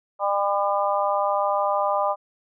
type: harmonic tone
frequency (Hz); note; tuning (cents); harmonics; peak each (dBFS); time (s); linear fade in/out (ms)
200.7; G3; +41; 3 / 4 / 5 / 6; -24 / -25 / -26 / -27; 0.19-2.16; 50
effects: none